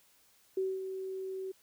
sine tone with ADSR envelope, 380 Hz, F#4, 46 cents sharp, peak -28 dBFS, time 0.57-1.52 s, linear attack 5 ms, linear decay 220 ms, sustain -8 dB, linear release 10 ms, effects white hiss -66 dBFS RMS until 1.62 s

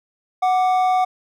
triangle tone pair together, 740 / 1174.7 Hz, F#5 / D6, 0 / 0 cents, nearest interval minor sixth, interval 800 cents, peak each -13 / -24 dBFS, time 0.42-1.05 s, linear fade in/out 10 ms, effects none

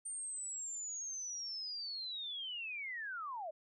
sine linear sweep, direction down, 8870 to 587.3 Hz, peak -40 dBFS, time 0.05-3.51 s, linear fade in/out 10 ms, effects none

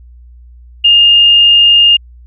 sine tone, 2826 Hz, F7, 20 cents sharp, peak -3 dBFS, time 0.84-1.97 s, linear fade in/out 10 ms, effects added 60 Hz sine -34 dBFS peak until 2.26 s

